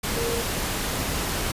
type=tone in noise; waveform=sine; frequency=466.2 Hz; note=A#4; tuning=in tune; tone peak=-27 dBFS; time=0.16-0.42 s; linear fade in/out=10 ms; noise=pink; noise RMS=-27 dBFS; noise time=0.03-1.52 s; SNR=-3 dB; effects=resampled to 32000 Hz